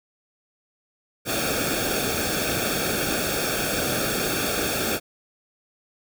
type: noise with comb filter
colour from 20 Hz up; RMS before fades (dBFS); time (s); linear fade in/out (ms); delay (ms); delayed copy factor
pink; -25; 1.25-5; 50; 1; -0.85
effects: none